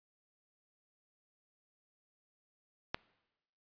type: click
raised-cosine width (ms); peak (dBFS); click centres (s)
0.3; -17; 2.945
effects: noise-tail reverb RT60 1.0 s tail -23 dB re dry + resampled to 11025 Hz